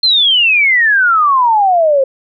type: exponential sweep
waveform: sine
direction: down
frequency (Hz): 4221 to 523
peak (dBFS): -7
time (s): 0.03-2.04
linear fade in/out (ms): 5
effects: none